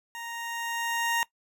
20% pulse tone with level ramp, 932.3 Hz, A#5, in tune, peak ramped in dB -32 to -19 dBFS, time 0.15-1.23 s, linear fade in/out 0 ms, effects noise-tail reverb RT60 0.1 s tail -20 dB re dry

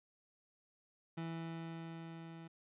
30% pulse tone with level ramp, 164.81 Hz, E3, in tune, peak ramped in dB -37 to -47 dBFS, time 1.17-2.48 s, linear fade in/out 10 ms, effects resampled to 8000 Hz

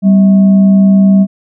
sine tone with frequency modulation, 195.2 Hz, G3, 7 cents flat, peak -3 dBFS, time 0.02-1.27 s, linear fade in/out 50 ms, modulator 450 Hz, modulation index 0.26, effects none

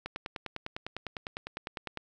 click train, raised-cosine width 0.3 ms, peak -20 dBFS, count 20, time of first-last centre 0.06-1.973 s, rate 9.93 Hz, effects none

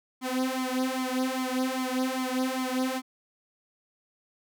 sawtooth tone with flanger, 257.8 Hz, C4, 26 cents flat, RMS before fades -29 dBFS, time 0.21-3.02 s, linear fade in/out 50 ms, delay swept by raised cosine 0.9 to 3.7 ms, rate 2.5 Hz, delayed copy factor +0.85, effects none

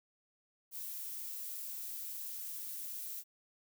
violet noise, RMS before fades -43 dBFS, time 0.71-3.24 s, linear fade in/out 50 ms, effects none

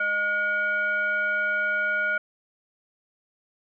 sine tone with frequency modulation, 1440 Hz, F#6, 47 cents flat, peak -22 dBFS, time 0-2.18 s, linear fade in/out 5 ms, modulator 824 Hz, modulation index 0.58, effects none

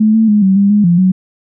sine tone with pitch steps, 216 / 222.3 / 209.2 / 191.4 / 199.8 / 207.6 / 172.8 / 186.1 Hz, A3 / A3 / G#3 / G3 / G3 / G#3 / F3 / F#3, -32 / +18 / +13 / -41 / +33 / 0 / -18 / +10 cents, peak -6 dBFS, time 0-1.12 s, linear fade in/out 10 ms, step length 140 ms, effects none

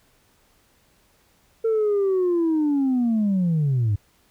sine linear sweep, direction down, 454.5 to 97.3 Hz, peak -16 dBFS, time 1.64-3.96 s, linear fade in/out 10 ms, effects tanh soft clip ceiling -16 dBFS + pink hiss -61 dBFS RMS until 4.3 s

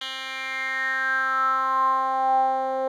10% pulse tone with band-pass filter sweep, 264 Hz, C4, 16 cents sharp, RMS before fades -24 dBFS, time 0.01-2.88 s, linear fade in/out 5 ms, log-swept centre 3000 to 590 Hz, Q 7.7, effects none

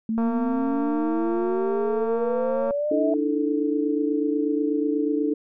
sine exponential sweep, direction up, 220 to 659.3 Hz, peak -22 dBFS, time 0.09-3.14 s, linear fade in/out 2 ms
click train, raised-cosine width 1 ms, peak -18 dBFS, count 580, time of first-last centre 0.18-2.708 s, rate 229 Hz
sine chord, D suspended second, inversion none, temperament equal with one note detuned, 293.7 / 321.9 / 440 Hz, D4 / E4 / A4, 0 / -41 / 0 cents, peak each -23 / -27 / -26 dBFS, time 2.91-5.34 s, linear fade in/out 5 ms
effects none

